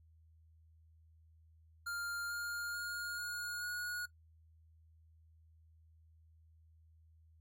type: tone with pitch steps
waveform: square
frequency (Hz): 1400 / 1412.2 / 1424.5 / 1436.9 / 1449.4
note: F6 / F6 / F6 / F6 / F#6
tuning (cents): +4 / +19 / +34 / +49 / -36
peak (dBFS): -39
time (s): 1.86-4.06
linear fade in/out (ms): 10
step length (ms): 440
effects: noise-tail reverb RT60 0.1 s tail -18 dB re dry + added 80 Hz sine -62 dBFS peak until 7.4 s